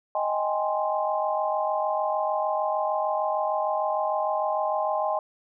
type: chord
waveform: sine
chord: Ab major seventh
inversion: second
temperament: equal with one note detuned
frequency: 624.4 / 784 / 830.6 / 1046.5 Hz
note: Eb5 / G5 / Ab5 / C6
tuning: +6 / 0 / 0 / 0 cents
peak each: -27 / -30 / -29 / -30 dBFS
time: 0.15-5.19 s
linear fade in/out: 2 ms
effects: none